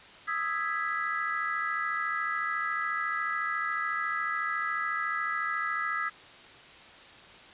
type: chord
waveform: sine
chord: E major seventh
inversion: third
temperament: equal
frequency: 1244.5 / 1318.5 / 1661.2 / 1975.5 Hz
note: D#6 / E6 / G#6 / B6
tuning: 0 / 0 / 0 / 0 cents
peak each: -34 dBFS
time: 0.27-6.1 s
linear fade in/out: 20 ms
effects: white hiss -50 dBFS RMS until 7.53 s + resampled to 8000 Hz

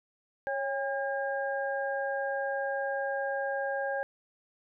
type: tone cluster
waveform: sine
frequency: 551 / 806 / 1617 Hz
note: C#5 / G5 / G#6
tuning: -11 / +48 / -47 cents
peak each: -32 / -35 / -35 dBFS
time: 0.47-4.03 s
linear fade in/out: 0 ms
effects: none

